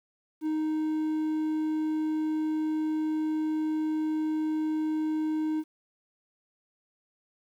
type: tone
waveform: triangle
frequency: 311.1 Hz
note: D#4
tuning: in tune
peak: -24 dBFS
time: 0.41-5.64 s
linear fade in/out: 50 ms
effects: 10-bit